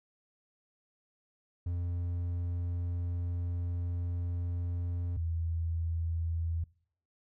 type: tone pair in turn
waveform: triangle / sine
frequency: 87.31 / 82.88 Hz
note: F2 / E2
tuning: 0 / +10 cents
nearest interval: minor second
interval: 90 cents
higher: first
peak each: -29 / -30 dBFS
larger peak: first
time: 1.66-5.17 / 5.17-6.64 s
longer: first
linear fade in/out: 5 ms
effects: noise-tail reverb RT60 0.6 s tail -24 dB re dry